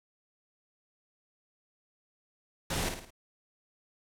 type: noise with echo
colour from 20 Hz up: pink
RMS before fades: -32 dBFS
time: 2.7-2.89 s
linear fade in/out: 5 ms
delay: 54 ms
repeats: 4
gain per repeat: -6 dB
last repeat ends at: 3.106 s
effects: low-pass 12000 Hz 12 dB/octave